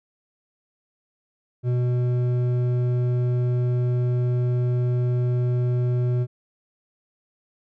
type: tone with hard clipping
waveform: sine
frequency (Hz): 123.47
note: B2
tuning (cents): 0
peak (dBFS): -21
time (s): 1.63-6.27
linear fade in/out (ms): 50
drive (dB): 8
effects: none